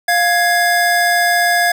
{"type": "tone pair together", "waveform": "square", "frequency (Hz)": [701, 1667.3], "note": ["F5", "G#6"], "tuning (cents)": [6, 6], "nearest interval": "octave + minor third", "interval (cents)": 1500, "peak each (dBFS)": -15, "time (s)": [0.08, 1.72], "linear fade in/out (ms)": 5, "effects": []}